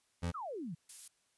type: tone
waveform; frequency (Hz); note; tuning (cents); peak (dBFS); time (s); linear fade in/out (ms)
25% pulse; 86.4; F2; -18; -30; 0.22-0.32; 20
type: exponential sweep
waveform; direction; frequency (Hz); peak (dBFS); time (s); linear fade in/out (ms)
sine; down; 1396.9 to 145.8; -39; 0.34-0.75; 10
type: noise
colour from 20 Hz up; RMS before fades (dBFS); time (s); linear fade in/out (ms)
violet; -45; 0.89-1.08; 5
effects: white hiss -75 dBFS RMS until 1.37 s + resampled to 24000 Hz